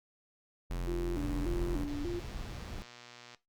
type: tone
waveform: square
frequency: 43.65 Hz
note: F1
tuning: in tune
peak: -34 dBFS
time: 0.7-1.85 s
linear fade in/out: 10 ms
type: tone with vibrato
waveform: sine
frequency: 317.1 Hz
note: D#4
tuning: 33 cents sharp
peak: -34 dBFS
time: 0.87-2.2 s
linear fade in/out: 10 ms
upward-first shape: square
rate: 1.7 Hz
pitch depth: 160 cents each way
type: noise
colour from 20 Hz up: brown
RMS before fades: -41 dBFS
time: 1.16-2.82 s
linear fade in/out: 0 ms
type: click train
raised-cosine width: 0.2 ms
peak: -33 dBFS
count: 177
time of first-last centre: 1.88-3.347 s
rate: 120 Hz
effects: noise-tail reverb RT60 0.2 s tail -17 dB re dry + Opus 48 kbps